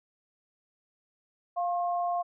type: tone pair together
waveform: sine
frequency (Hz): 700 / 1074.6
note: F5 / C6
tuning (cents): +4 / +46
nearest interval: perfect fifth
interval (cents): 742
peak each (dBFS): -27 / -35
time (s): 1.56-2.23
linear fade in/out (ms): 20
effects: none